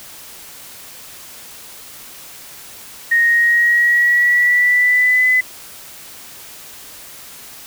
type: tone with pitch glide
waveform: sine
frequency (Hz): 1864.7 to 2010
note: A#6 to B6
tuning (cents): 0 to +30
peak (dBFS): -10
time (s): 3.11-5.41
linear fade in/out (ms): 10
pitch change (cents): +130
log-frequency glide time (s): 3.23-5.26
effects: white hiss -37 dBFS RMS until 7.66 s